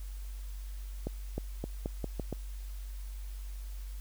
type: accelerating click train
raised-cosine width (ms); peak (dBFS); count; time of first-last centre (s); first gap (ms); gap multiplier
2; -21; 7; 1.07-2.327; 310; 0.84
effects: added 48 Hz sine -38 dBFS peak until 4 s + white hiss -57 dBFS RMS until 4 s